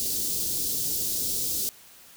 white band-stop noise, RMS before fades -28 dBFS, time 0-1.69 s, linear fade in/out 0 ms, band 450 to 4100 Hz, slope 24 dB/octave, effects white hiss -51 dBFS RMS until 2.16 s

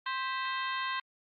harmonic tone with a mistuned harmonic, 525 Hz, C5, 6 cents sharp, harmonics 2 / 3 / 4 / 5 / 6 / 7 / 8, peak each -34 / -38 / -40 / -42 / -44 / -45 / -46 dBFS, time 0.06-1 s, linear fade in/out 5 ms, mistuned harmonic 4, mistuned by -110 cents, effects Opus 32 kbps

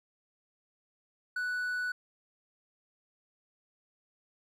triangle tone, 1482 Hz, F#6, 2 cents sharp, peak -29 dBFS, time 1.36-1.92 s, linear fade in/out 5 ms, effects none

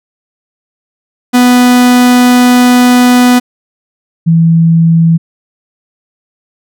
45% pulse / sine tone pair in turn, 247.3 / 165.05 Hz, B3 / E3, +3 / +2 cents, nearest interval perfect fifth, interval 701 cents, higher first, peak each -3 dBFS, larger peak neither, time 1.33-3.4 / 4.26-5.18 s, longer first, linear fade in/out 20 ms, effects none

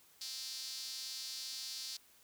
sawtooth tone with high-pass filter, 261.6 Hz, C4, in tune, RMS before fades -44 dBFS, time 0.21-1.97 s, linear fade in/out 5 ms, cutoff 4600 Hz, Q 3.6, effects white hiss -65 dBFS RMS until 2.23 s

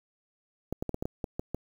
clicks, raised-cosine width 2 ms, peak -18 dBFS, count 9, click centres 0.726 / 0.825 / 0.893 / 0.944 / 1.025 / 1.055 / 1.242 / 1.395 / 1.546 s, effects 8-bit

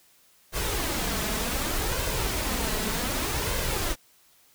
pink noise with flanger, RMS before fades -28 dBFS, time 0.52-3.96 s, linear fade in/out 50 ms, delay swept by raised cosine 1.9 to 4.7 ms, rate 0.66 Hz, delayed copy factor +0.5, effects white hiss -60 dBFS RMS until 4.54 s

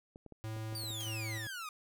clicks, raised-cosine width 2 ms, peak -37 dBFS, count 7, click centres 0.159 / 0.263 / 0.323 / 0.566 / 0.726 / 0.837 / 0.905 s
square tone with tremolo, 110 Hz, A2, in tune, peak -39 dBFS, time 0.44-1.47 s, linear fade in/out 0 ms, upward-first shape square, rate 1.6 Hz, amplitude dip 35%
sawtooth exponential sweep, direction down, 4758 to 1207 Hz, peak -37 dBFS, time 0.75-1.69 s, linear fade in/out 2 ms
white noise with exponential decay, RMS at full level -45 dBFS, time 1-1.29 s, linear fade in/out 5 ms, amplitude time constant 62 ms
effects none

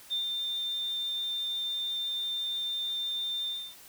sine tone with ADSR envelope, 3597 Hz, A7, 37 cents sharp, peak -27 dBFS, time 0.1-3.76 s, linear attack 27 ms, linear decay 120 ms, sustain -3 dB, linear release 290 ms, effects white hiss -52 dBFS RMS until 3.88 s

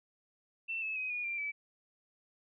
sine tone with pitch steps, 2682 / 2601 / 2523 / 2447 / 2373 / 2301 Hz, E7 / E7 / D#7 / D#7 / D7 / D7, +29 / -24 / +23 / -29 / +17 / -36 cents, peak -34 dBFS, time 0.68-1.52 s, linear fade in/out 20 ms, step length 140 ms, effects none

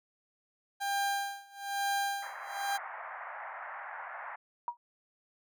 30% pulse tone with tremolo, 798 Hz, G5, 31 cents sharp, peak -26 dBFS, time 0.8-2.78 s, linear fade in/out 20 ms, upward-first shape sine, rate 1.1 Hz, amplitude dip 95%
pink band-pass noise, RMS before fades -43 dBFS, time 2.22-4.36 s, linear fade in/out 10 ms, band 670 to 2000 Hz, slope 48 dB/octave
sine tone with exponential decay, 955 Hz, A#5, 42 cents sharp, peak -27 dBFS, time 4.68-4.77 s, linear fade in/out 1 ms, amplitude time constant 19 ms
effects none

